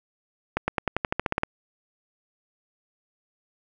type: accelerating click train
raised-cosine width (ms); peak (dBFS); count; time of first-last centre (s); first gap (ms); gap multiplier
0.5; -8; 12; 0.57-1.434; 110; 0.93
effects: none